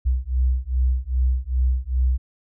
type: beating tone pair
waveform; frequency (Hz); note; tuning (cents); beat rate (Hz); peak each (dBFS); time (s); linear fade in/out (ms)
sine; 62.2 / 64.7; B1 / C2; +13 / -19; 2.5; -21; 0.05-2.18; 20
effects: none